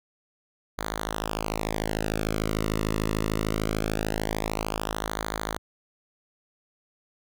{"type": "tone with flanger", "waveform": "sawtooth", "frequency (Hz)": 53.4, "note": "G#1", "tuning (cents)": 49, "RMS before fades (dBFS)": -29, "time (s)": [0.78, 5.58], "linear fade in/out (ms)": 10, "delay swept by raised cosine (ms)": [0.37, 1.29], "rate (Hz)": 0.22, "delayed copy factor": -0.9, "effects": []}